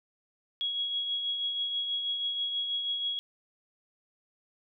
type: tone with tremolo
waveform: sine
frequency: 3322 Hz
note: G#7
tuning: in tune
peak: -27 dBFS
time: 0.61-3.19 s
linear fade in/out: 0 ms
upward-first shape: triangle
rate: 6.2 Hz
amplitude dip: 45%
effects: none